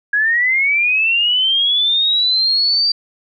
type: linear sweep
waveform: sine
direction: up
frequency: 1642 to 4699 Hz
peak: -12 dBFS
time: 0.13-2.92 s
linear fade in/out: 5 ms
effects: none